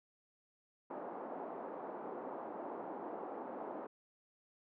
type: band-pass noise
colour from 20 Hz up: white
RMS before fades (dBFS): -45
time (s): 0.9-3.87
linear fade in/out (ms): 5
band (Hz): 240 to 900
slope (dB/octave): 24
effects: none